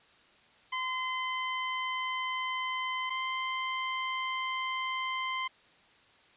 20% pulse tone pair in turn, 1029 / 1039.8 Hz, C6 / C6, -29 / -11 cents, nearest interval unison, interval 18 cents, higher second, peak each -26 dBFS, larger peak neither, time 0.72-3.1 / 3.1-5.48 s, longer neither, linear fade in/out 10 ms, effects white hiss -61 dBFS RMS until 6.36 s + resampled to 8000 Hz

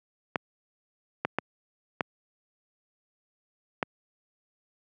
clicks, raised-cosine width 0.5 ms, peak -10 dBFS, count 5, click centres 0.358 / 1.25 / 1.386 / 2.008 / 3.828 s, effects high-pass 150 Hz 12 dB/octave

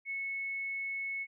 sine tone, 2200 Hz, C#7, 14 cents flat, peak -34 dBFS, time 0.05-1.27 s, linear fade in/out 50 ms, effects none

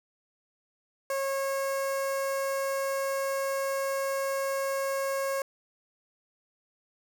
sawtooth tone with notch filter, 545 Hz, C#5, 29 cents flat, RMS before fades -30 dBFS, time 1.1-5.42 s, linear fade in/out 2 ms, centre 3500 Hz, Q 1, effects none

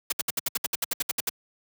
white noise bursts, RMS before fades -26 dBFS, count 14, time 0.1-1.294 s, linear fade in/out 5 ms, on 24 ms, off 66 ms, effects high-pass 100 Hz 12 dB/octave

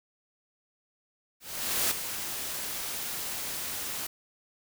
white noise with ADSR envelope, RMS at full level -26 dBFS, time 1.4-4.07 s, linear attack 510 ms, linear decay 10 ms, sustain -9 dB, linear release 6 ms, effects none

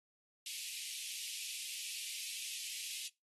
pink high-pass noise, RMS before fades -44 dBFS, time 0.46-3.08 s, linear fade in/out 2 ms, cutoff 2400 Hz, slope 48 dB/octave, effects noise-tail reverb RT60 0.2 s tail -21 dB re dry + AAC 32 kbps

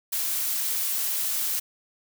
blue noise, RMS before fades -27 dBFS, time 0.12-1.6 s, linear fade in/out 10 ms, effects none

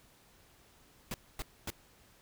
pink noise bursts, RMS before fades -38 dBFS, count 3, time 1.11-1.703 s, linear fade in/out 2 ms, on 31 ms, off 250 ms, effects pink hiss -63 dBFS RMS until 2.21 s

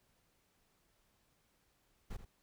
brown noise with echo, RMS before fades -41 dBFS, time 2.1-2.17 s, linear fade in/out 10 ms, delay 82 ms, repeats 1, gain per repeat -10 dB, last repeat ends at 2.252 s, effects pink hiss -75 dBFS RMS until 2.42 s

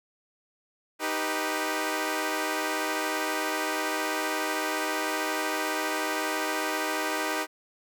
10% pulse chord, Eb augmented, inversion none, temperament equal, 311.1 / 392 / 493.9 Hz, Eb4 / G4 / B4, 0 / 0 / 0 cents, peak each -22 / -24 / -25 dBFS, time 0.99-7.47 s, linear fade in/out 50 ms, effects none

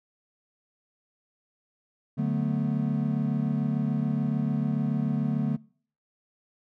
triangle chord, B minor seventh, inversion first, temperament equal, 146.83 / 185 / 220 / 246.9 Hz, D3 / F#3 / A3 / B3, 0 / 0 / 0 / 0 cents, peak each -26 / -31 / -27 / -30 dBFS, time 2.17-5.57 s, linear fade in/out 20 ms, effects noise-tail reverb RT60 0.5 s tail -24 dB re dry

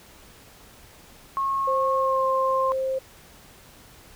sine tone with pitch glide, 1088 to 1055.2 Hz, C#6 to C6, -33 to +14 cents, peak -22 dBFS, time 1.37-2.72 s, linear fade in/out 0 ms, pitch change -53 cents, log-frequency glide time 1.95-2.26 s
sine tone, 528 Hz, C5, 16 cents sharp, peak -23 dBFS, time 1.67-2.99 s, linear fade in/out 10 ms
effects pink hiss -50 dBFS RMS until 4.15 s

